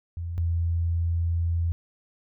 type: tone pair in turn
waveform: sine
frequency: 85 / 84.36 Hz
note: F2 / E2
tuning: -46 / +41 cents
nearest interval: unison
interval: 13 cents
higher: first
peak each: -29 / -22 dBFS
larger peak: second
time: 0.17-0.38 / 0.38-1.72 s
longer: second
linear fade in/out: 0 ms
effects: none